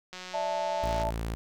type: click train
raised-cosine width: 0.2 ms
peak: -24 dBFS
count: 165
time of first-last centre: 0.13-1.026 s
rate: 183 Hz
type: chord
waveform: sine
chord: D suspended second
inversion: none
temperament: equal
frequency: 587.3 / 659.3 / 880 Hz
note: D5 / E5 / A5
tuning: 0 / 0 / 0 cents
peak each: -34 / -32 / -31 dBFS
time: 0.33-1.11 s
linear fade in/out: 20 ms
type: tone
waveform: sawtooth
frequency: 56.2 Hz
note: A1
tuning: 37 cents sharp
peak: -27 dBFS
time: 0.83-1.35 s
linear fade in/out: 0 ms
effects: none